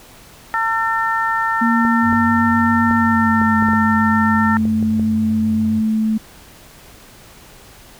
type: harmonic tone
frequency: 450 Hz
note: A4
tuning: 39 cents sharp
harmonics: 2 / 3 / 4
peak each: -20 / -20 / -20 dBFS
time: 0.54-4.57 s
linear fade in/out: 0 ms
type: tone with pitch glide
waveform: sine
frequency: 233.1 to 218.7 Hz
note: A#3 to A3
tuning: 0 to -10 cents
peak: -14 dBFS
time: 1.61-6.18 s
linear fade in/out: 10 ms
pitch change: -110 cents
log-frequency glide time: 2.92-3.57 s
type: clicks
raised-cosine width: 2 ms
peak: -16 dBFS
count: 10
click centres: 1.851 / 2.128 / 2.911 / 3.416 / 3.625 / 3.686 / 3.734 / 4.654 / 4.827 / 4.996 s
type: tone with vibrato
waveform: triangle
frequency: 94.7 Hz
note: F#2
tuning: 41 cents sharp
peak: -23 dBFS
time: 2.02-5.83 s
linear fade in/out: 50 ms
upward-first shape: triangle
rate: 7.6 Hz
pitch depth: 120 cents each way
effects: pink hiss -43 dBFS RMS until 7.99 s